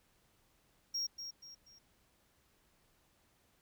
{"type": "tone with echo", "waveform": "triangle", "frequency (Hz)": 5588, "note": "F8", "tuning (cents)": 0, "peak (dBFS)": -33, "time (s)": [0.94, 1.07], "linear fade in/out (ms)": 10, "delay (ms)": 240, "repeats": 3, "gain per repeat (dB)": -8, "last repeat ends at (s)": 1.79, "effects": ["pink hiss -72 dBFS RMS until 3.61 s"]}